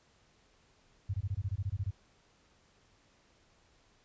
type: tone bursts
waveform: sine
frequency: 97.8 Hz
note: G2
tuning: 4 cents flat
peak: -30 dBFS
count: 12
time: 1.09-1.909 s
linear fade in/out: 10 ms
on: 49 ms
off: 21 ms
effects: pink hiss -67 dBFS RMS until 4.04 s + resampled to 16000 Hz